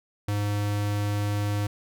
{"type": "tone", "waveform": "square", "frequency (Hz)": 103, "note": "G#2", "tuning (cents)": -14, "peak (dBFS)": -25, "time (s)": [0.28, 1.67], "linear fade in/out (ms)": 5, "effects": []}